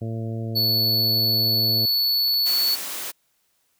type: harmonic tone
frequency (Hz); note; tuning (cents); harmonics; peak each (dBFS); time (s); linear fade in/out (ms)
113; A2; +47; 1 / 2 / 3 / 4 / 5 / 6; -27 / -33 / -37 / -39 / -41 / -43; 0.01-1.86; 10
type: tone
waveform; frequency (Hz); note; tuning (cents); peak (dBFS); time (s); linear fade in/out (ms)
square; 4435; C#8; 0; -19; 0.55-2.76; 20
type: clicks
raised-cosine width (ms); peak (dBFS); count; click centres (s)
0.2; -27; 5; 2.281 / 2.341 / 2.515 / 2.73 / 2.786
type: high-pass noise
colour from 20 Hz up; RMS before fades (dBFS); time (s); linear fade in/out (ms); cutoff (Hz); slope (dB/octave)
white; -31; 2.45-3.12; 20; 250; 12
effects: white hiss -68 dBFS RMS until 3.79 s